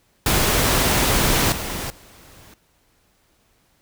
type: noise with level steps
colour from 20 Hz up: pink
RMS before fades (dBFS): -18 / -28 / -47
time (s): 0.26-2.54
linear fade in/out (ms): 2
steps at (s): 1.52 / 1.9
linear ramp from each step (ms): 2
effects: pink hiss -62 dBFS RMS until 3.81 s